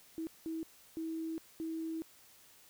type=tone bursts at uneven times; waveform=sine; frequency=323.5 Hz; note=E4; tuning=32 cents flat; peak=-36 dBFS; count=4; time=0.18-0.27 / 0.46-0.63 / 0.97-1.38 / 1.6-2.02 s; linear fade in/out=0 ms; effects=white hiss -61 dBFS RMS until 2.69 s